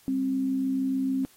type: tone pair together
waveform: sine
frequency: 198.75 / 265.3 Hz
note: G3 / C4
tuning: +24 / +24 cents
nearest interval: perfect fourth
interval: 500 cents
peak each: -35 / -24 dBFS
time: 0.08-1.25 s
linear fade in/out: 0 ms
effects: white hiss -58 dBFS RMS until 1.36 s + AAC 48 kbps